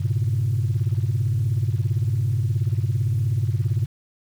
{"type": "tone cluster", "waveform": "sine", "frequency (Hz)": [100.8, 119.1, 136.3], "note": ["G2", "A#2", "C#3"], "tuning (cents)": [49, 38, -29], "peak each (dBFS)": [-21, -22, -25], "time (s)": [0, 3.86], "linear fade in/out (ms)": 10, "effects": ["tanh soft clip ceiling -14 dBFS", "8-bit"]}